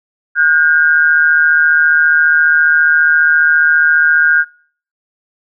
sine tone pair together, 1445.3 / 1600 Hz, F#6 / G6, -41 / +35 cents, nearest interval major second, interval 176 cents, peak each -10 dBFS, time 0.35-4.45 s, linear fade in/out 50 ms, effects noise-tail reverb RT60 0.5 s tail -23 dB re dry

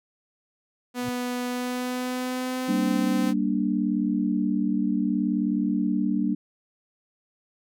sawtooth tone with pitch glide, 246.9 to 257.8 Hz, B3 to C4, 0 to -26 cents, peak -23 dBFS, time 0.94-3.34 s, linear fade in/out 50 ms, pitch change +74 cents, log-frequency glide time 1.48-2.84 s
triangle tone with exponential growth, 122 Hz, B2, 21 cents flat, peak -28 dBFS, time 0.97-1.09 s, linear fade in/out 0 ms, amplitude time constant 24 ms
sine chord, G minor, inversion none, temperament equal with one note detuned, 194.42 / 233.1 / 293.7 Hz, G3 / Bb3 / D4, -14 / 0 / 0 cents, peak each -26 dBFS, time 2.68-6.35 s, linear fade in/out 10 ms
effects none

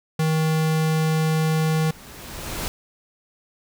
square tone, 158.1 Hz, D#3, 28 cents sharp, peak -19 dBFS, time 0.19-1.91 s, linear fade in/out 5 ms
pink noise with exponential growth, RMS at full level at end -27 dBFS, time 1.07-2.68 s, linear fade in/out 0 ms, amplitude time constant 350 ms
effects none

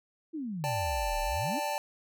sine exponential two-way sweep, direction down then up, 338.4 to 32.04 to 338.4 Hz, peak -33 dBFS, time 0.33-1.6 s, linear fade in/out 20 ms, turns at 1.21 s
square chord, D suspended fourth, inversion none, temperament equal with one note detuned, 587.3 / 790.4 / 880 Hz, D5 / G5 / A5, 0 / +14 / 0 cents, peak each -36 / -37 / -34 dBFS, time 0.64-1.78 s, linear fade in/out 0 ms
effects none

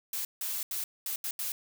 blue noise bursts at uneven times, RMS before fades -34 dBFS, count 6, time 0.13-0.25 / 0.41-0.63 / 0.71-0.84 / 1.06-1.16 / 1.24-1.31 / 1.39-1.52 s, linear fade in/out 2 ms, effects none

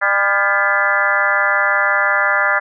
harmonic tone with a mistuned harmonic, 200 Hz, G3, 35 cents sharp, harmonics 3 / 4 / 5 / 6 / 7 / 8 / 9 / 10, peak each -23 / -24 / -24 / -21 / -19 / -22 / -18 / -22 dBFS, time 0.01-2.6 s, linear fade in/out 20 ms, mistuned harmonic 9, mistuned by -73 cents, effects none

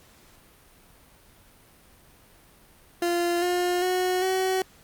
30% pulse tone with pitch steps, 346.4 / 356.1 / 366.2 / 376.4 Hz, F4 / F4 / F#4 / F#4, -14 / +34 / -18 / +30 cents, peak -20 dBFS, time 3.02-4.62 s, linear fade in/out 2 ms, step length 400 ms, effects pink hiss -55 dBFS RMS until 4.83 s + Opus 48 kbps

